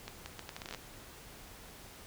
accelerating click train, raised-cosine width 0.2 ms, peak -24 dBFS, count 12, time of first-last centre 0.08-0.747 s, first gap 180 ms, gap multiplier 0.74, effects pink hiss -52 dBFS RMS until 2.06 s

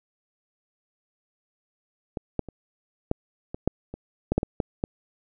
clicks, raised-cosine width 2 ms, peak -16 / -11 / -25 / -9 / -19 / -7 / -22 / -9 / -7 / -13 / -10 / -11 dBFS, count 12, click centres 2.172 / 2.393 / 2.487 / 3.114 / 3.545 / 3.676 / 3.94 / 4.32 / 4.38 / 4.431 / 4.602 / 4.839 s, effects none

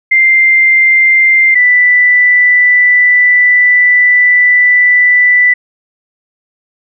sine tone pair in turn, 2093 / 1980.4 Hz, C7 / B6, 0 / +4 cents, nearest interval minor second, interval 96 cents, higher first, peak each -4 dBFS, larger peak neither, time 0.11-1.55 / 1.55-5.54 s, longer second, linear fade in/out 10 ms, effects none

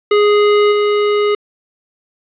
square tone with level steps, 415.3 Hz, G#4, in tune, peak -9 / -12 dBFS, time 0.11-1.35 s, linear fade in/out 5 ms, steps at 0.71 s, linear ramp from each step 20 ms, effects resampled to 8000 Hz + 7-bit

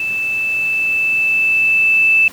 sine tone with level ramp, 2637 Hz, E7, in tune, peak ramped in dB -17 to -8 dBFS, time 0-2.28 s, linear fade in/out 2 ms, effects pink hiss -37 dBFS RMS until 2.32 s + high-pass 100 Hz 12 dB/octave

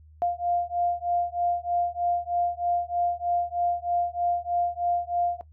sine beating tone pair, 698.5 / 701.7 Hz, F5 / F5, 0 / +8 cents, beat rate 3.2 Hz, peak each -27 dBFS, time 0.22-5.41 s, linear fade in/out 0 ms, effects noise-tail reverb RT60 0.1 s tail -17 dB re dry + added 77 Hz sine -49 dBFS peak until 5.52 s

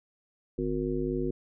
harmonic tone, 51.91 Hz, G#1, in tune, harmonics 1 / 3 / 5 / 7 / 9, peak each -36 / -36 / -33 / -31 / -36 dBFS, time 0.58-1.31 s, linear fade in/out 5 ms, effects none

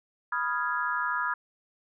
sine chord, F half-diminished seventh, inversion second, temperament equal, 987.8 / 1244.5 / 1396.9 / 1661.2 Hz, Cb6 / Eb6 / F6 / Ab6, 0 / 0 / 0 / 0 cents, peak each -32 dBFS, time 0.32-1.34 s, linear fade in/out 5 ms, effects none

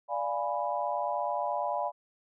sine chord, D diminished seventh, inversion none, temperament equal with one note detuned, 587.3 / 696.4 / 830.6 / 987.8 Hz, D5 / F5 / Ab5 / Cb6, 0 / -5 / 0 / 0 cents, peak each -34 dBFS, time 0.08-1.92 s, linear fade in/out 50 ms, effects none

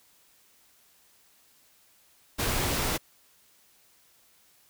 pink noise, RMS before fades -28 dBFS, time 2.38-2.98 s, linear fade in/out 20 ms, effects white hiss -62 dBFS RMS until 4.69 s

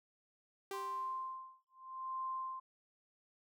sawtooth tone with exponential decay, 392 Hz, G4, in tune, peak -36 dBFS, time 0.71-1.36 s, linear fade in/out 2 ms, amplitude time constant 140 ms
sine tone with tremolo, 1046.5 Hz, C6, in tune, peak -37 dBFS, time 0.73-2.6 s, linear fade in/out 10 ms, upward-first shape sine, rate 0.81 Hz, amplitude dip 100%
effects none

